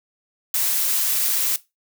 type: noise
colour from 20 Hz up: blue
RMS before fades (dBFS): -21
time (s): 0.54-1.56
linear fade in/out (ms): 2
effects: noise-tail reverb RT60 0.2 s tail -17 dB re dry